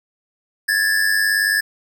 square tone pair together, 1661.2 / 1760 Hz, G#6 / A6, 0 / 0 cents, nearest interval minor second, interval 100 cents, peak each -19 dBFS, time 0.68-1.61 s, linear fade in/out 10 ms, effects none

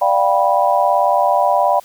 sine chord, G dominant seventh, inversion second, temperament just, 588 / 705.6 / 784 / 980 Hz, D5 / F5 / G5 / B5, +2 / +18 / 0 / -14 cents, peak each -17 dBFS, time 0.01-1.8 s, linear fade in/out 10 ms, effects white hiss -46 dBFS RMS until 1.84 s

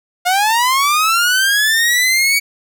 sawtooth linear sweep, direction up, 703 to 2274 Hz, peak -8 dBFS, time 0.25-2.4 s, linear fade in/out 20 ms, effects none

